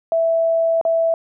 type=tone with dropouts; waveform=sine; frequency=659.3 Hz; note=E5; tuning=in tune; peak=-14 dBFS; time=0.12-1.14 s; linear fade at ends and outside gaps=1 ms; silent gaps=0.813-0.851 s; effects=none